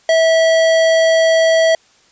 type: tone with hard clipping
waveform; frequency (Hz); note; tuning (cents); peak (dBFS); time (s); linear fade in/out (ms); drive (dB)
sine; 651; E5; -22; -11; 0.09-1.75; 2; 17
effects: white hiss -52 dBFS RMS until 2.11 s + resampled to 16000 Hz